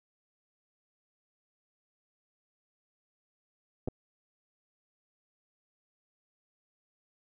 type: clicks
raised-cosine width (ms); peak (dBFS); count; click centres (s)
2; -21; 2; 3.876 / 3.884
effects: none